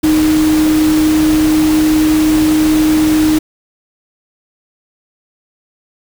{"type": "tone in noise", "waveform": "sine", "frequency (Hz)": 310, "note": "D#4", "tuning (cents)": -6, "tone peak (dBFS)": -8, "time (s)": [0.03, 3.39], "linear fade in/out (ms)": 10, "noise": "pink", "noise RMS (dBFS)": -21, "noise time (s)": [0.03, 3.39], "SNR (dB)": 10, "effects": []}